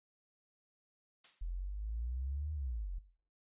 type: noise with exponential decay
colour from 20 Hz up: blue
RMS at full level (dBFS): -48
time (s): 1.24-1.56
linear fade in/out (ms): 5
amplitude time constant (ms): 68
type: exponential two-way sweep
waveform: sine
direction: up then down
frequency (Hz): 41.31 to 77.7 to 41.31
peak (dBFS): -36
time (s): 1.41-2.99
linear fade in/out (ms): 10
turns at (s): 2.53
effects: noise-tail reverb RT60 0.5 s tail -17 dB re dry + resampled to 8000 Hz